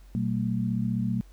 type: tone cluster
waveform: sine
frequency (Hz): 121.7 / 190.1 / 225.4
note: B2 / F#3 / A3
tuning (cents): -25 / +47 / +42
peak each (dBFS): -29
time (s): 0.15-1.21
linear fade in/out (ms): 0
effects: added 46 Hz sine -47 dBFS peak until 1.32 s + pink hiss -62 dBFS RMS until 1.32 s